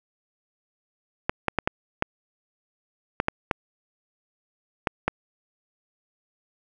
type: clicks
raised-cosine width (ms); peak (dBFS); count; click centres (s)
0.5; -6; 10; 1.295 / 1.483 / 1.587 / 1.675 / 2.024 / 3.201 / 3.284 / 3.512 / 4.872 / 5.08
effects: none